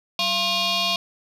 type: tone with frequency modulation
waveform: sine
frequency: 189.1 Hz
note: F#3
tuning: 38 cents sharp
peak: -17 dBFS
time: 0.19-0.96 s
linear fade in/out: 2 ms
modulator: 876 Hz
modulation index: 5.1
effects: tanh soft clip ceiling -19 dBFS